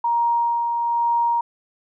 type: tone with tremolo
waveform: sine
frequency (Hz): 940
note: A#5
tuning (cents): +14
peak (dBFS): -16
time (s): 0.04-1.41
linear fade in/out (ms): 5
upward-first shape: sine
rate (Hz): 1.1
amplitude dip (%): 35
effects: none